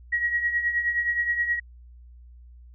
sine tone with tremolo, 1905 Hz, A#6, 37 cents sharp, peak -19 dBFS, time 0.12-1.6 s, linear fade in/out 10 ms, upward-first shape triangle, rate 9.5 Hz, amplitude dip 70%, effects added 60 Hz sine -45 dBFS peak until 2.74 s

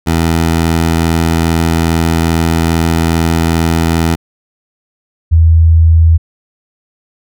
15% pulse / sine tone pair in turn, 82.41 / 81.7 Hz, E2 / E2, 0 / -15 cents, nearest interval unison, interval 15 cents, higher first, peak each -3 dBFS, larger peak neither, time 0.06-4.16 / 5.31-6.18 s, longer first, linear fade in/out 20 ms, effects none

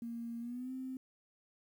sine tone with pitch glide, 233.1 to 260.1 Hz, A#3 to C4, 0 to -10 cents, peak -39 dBFS, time 0.02-0.97 s, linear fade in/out 2 ms, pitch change +190 cents, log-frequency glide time 0.4-0.72 s, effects 11-bit

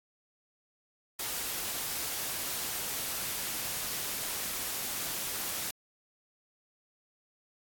white noise, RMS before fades -35 dBFS, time 1.19-5.71 s, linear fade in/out 5 ms, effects AAC 64 kbps

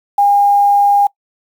sine tone with quantisation, 810 Hz, G#5, 43 cents flat, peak -7 dBFS, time 0.18-1.07 s, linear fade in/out 5 ms, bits 6, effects noise-tail reverb RT60 0.1 s tail -23 dB re dry

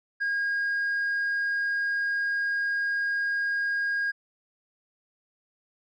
triangle tone with tanh clipping, 1629 Hz, G#6, 34 cents flat, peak -25 dBFS, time 0.2-4.12 s, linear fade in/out 20 ms, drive 6 dB, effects none

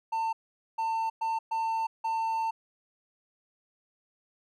triangle tone bursts at uneven times, 898 Hz, A5, 35 cents sharp, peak -25 dBFS, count 5, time 0.12-0.33 / 0.78-1.1 / 1.21-1.39 / 1.51-1.87 / 2.04-2.51 s, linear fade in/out 10 ms, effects none

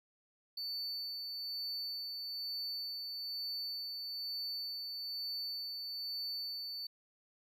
triangle tone with tremolo, 4500 Hz, C#8, 25 cents sharp, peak -36 dBFS, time 0.57-6.87 s, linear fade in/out 5 ms, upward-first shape sine, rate 1.1 Hz, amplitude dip 30%, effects none

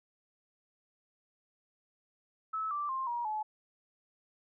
sine tone with pitch steps, 1300 / 1171.6 / 1055.9 / 951.7 / 857.7 Hz, E6 / D6 / C6 / A#5 / A5, -24 / -5 / +15 / +36 / -44 cents, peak -32 dBFS, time 2.53-3.43 s, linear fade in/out 10 ms, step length 180 ms, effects none

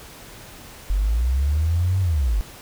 sine linear two-way sweep, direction up then down, 44.86 to 96.3 to 44.86 Hz, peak -17 dBFS, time 0.9-2.41 s, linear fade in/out 0 ms, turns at 2 s, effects pink hiss -42 dBFS RMS until 2.61 s

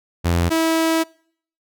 sawtooth tone pair in turn, 85.7 / 324.9 Hz, F2 / E4, -32 / -25 cents, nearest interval octave + major seventh, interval 2307 cents, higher second, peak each -12 dBFS, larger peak neither, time 0.24-0.5 / 0.5-1.04 s, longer second, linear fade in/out 20 ms, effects noise-tail reverb RT60 0.6 s tail -26 dB re dry

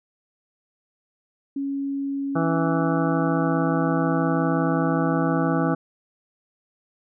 sine tone with pitch glide, 277.2 to 270.4 Hz, C#4 to C#4, 0 to -43 cents, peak -24 dBFS, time 1.56-5.75 s, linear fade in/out 5 ms, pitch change -43 cents, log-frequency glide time 3.06-3.83 s
harmonic tone, 164.81 Hz, E3, in tune, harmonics 1 / 2 / 3 / 4 / 5 / 7 / 8 / 9, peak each -24 / -27 / -29 / -30 / -31 / -32 / -33 / -34 dBFS, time 2.35-5.75 s, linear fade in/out 10 ms
effects none

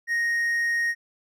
triangle tone, 1867 Hz, A#6, 2 cents sharp, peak -20 dBFS, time 0.07-0.95 s, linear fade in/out 50 ms, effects none

